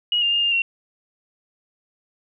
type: tone with pitch steps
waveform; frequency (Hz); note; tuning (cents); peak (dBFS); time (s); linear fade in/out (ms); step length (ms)
sine; 2896 / 2803 / 2825 / 2808 / 2739; F#7 / F7 / F7 / F7 / F7; -38 / +6 / +19 / +9 / -34; -17; 0.12-0.62; 2; 100
effects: none